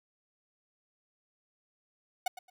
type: tone with echo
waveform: 45% pulse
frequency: 735 Hz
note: F#5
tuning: 12 cents flat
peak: -28 dBFS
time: 2.26-2.28 s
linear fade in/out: 5 ms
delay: 110 ms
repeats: 2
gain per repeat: -14 dB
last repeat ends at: 2.5 s
effects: none